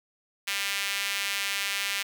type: tone with high-pass filter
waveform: sawtooth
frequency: 198.8 Hz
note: G3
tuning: 25 cents sharp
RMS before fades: -30 dBFS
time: 0.47-2.03 s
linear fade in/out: 10 ms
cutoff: 2300 Hz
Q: 1.6
effects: none